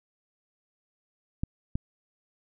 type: clicks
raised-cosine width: 5 ms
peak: -16 dBFS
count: 2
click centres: 1.435 / 1.755 s
effects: none

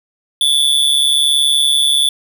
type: tone with amplitude modulation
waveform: square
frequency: 3469 Hz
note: A7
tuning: 25 cents flat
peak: -8 dBFS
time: 0.41-2.09 s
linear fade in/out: 2 ms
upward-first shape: sine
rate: 141 Hz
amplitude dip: 70%
effects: none

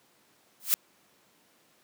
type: noise with exponential growth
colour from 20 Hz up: blue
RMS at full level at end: -19 dBFS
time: 0.6-0.74 s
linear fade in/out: 0 ms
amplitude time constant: 29 ms
effects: pink hiss -64 dBFS RMS until 1.83 s + high-pass 200 Hz 12 dB/octave

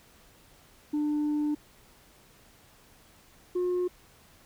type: tone pair in turn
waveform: sine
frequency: 297.9 / 359.3 Hz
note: D4 / F4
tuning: +25 / +49 cents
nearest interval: minor third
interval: 324 cents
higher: second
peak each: -23 dBFS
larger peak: neither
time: 0.93-1.55 / 3.55-3.88 s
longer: first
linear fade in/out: 10 ms
effects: tanh soft clip ceiling -24 dBFS + pink hiss -58 dBFS RMS until 4.45 s

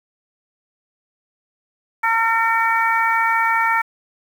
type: harmonic tone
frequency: 454.7 Hz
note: A#4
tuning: 43 cents flat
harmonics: 2 / 3 / 4 / 5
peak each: -19 / -20 / -21 / -23 dBFS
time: 2.03-3.82 s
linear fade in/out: 10 ms
effects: 7-bit

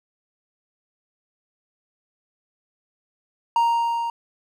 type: tone with level ramp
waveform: triangle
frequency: 932.3 Hz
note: A#5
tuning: in tune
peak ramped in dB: -13 to -22 dBFS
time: 3.56-4.1 s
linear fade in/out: 2 ms
effects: none

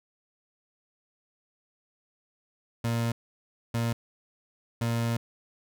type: tone bursts at uneven times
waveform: 30% pulse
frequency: 116.54 Hz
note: A#2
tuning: in tune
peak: -23 dBFS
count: 3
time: 2.84-3.12 / 3.74-3.93 / 4.81-5.17 s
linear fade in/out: 5 ms
effects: none

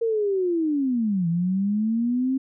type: linear two-way sweep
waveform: sine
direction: down then up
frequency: 466.2 to 164.81 to 268.2 Hz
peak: -20 dBFS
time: 0.01-2.38 s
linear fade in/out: 10 ms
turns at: 1.28 s
effects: none

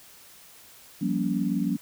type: chord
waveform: sine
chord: G half-diminished seventh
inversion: third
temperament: just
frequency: 176.4 / 196 / 235.2 / 282.2 Hz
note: F3 / G3 / Bb3 / Db4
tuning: +18 / 0 / +16 / +31 cents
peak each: -29 dBFS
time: 1.01-1.77 s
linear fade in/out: 10 ms
effects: white hiss -51 dBFS RMS until 1.81 s

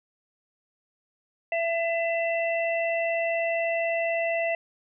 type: harmonic tone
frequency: 669 Hz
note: E5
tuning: 25 cents sharp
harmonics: 1 / 3 / 4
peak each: -25 / -31 / -32 dBFS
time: 1.52-4.55 s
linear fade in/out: 2 ms
effects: none

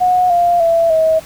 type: tone with pitch steps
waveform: sine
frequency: 728 / 697.1 / 667.6 / 639.3 Hz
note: F#5 / F5 / E5 / D#5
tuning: -28 / -3 / +22 / +47 cents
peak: -9 dBFS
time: 0-1.2 s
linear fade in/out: 20 ms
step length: 300 ms
effects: pink hiss -37 dBFS RMS until 1.25 s

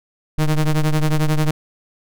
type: ring-modulated tone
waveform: square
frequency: 77.78 Hz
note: D#2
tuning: in tune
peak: -12 dBFS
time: 0.38-1.51 s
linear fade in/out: 5 ms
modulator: 72.2 Hz
effects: none

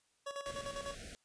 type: tone with tremolo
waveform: 25% pulse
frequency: 561 Hz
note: C#5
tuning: 21 cents sharp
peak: -35 dBFS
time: 0.26-0.95 s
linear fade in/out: 10 ms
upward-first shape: square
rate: 10 Hz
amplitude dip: 65%
type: band-stop noise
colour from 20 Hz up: pink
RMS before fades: -49 dBFS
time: 0.46-1.15 s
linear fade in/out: 0 ms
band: 720 to 1400 Hz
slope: 96 dB/octave
effects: white hiss -75 dBFS RMS until 1.24 s + resampled to 22050 Hz

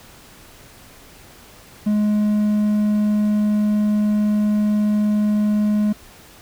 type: tone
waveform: triangle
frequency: 210 Hz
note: G#3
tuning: 19 cents sharp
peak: -13 dBFS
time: 1.86-5.93 s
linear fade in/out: 10 ms
effects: pink hiss -45 dBFS RMS until 6.41 s

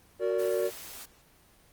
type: chord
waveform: triangle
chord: Gb augmented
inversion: none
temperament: just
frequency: 370 / 462.5 / 578.1 Hz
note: Gb4 / Bb4 / D5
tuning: 0 / -14 / -27 cents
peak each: -28 dBFS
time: 0.19-0.71 s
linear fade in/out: 50 ms
type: noise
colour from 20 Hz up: white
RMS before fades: -44 dBFS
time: 0.38-1.06 s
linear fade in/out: 20 ms
effects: pink hiss -60 dBFS RMS until 1.72 s + Opus 24 kbps

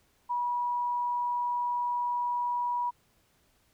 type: tone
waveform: sine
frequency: 970 Hz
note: B5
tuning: 31 cents flat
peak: -27 dBFS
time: 0.29-2.91 s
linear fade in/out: 20 ms
effects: pink hiss -68 dBFS RMS until 3.73 s

